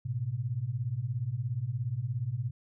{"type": "beating tone pair", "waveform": "sine", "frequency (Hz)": [110, 127], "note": ["A2", "B2"], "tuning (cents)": [0, 49], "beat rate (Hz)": 17, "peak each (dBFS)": [-34, -32], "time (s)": [0.05, 2.51], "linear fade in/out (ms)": 10, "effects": []}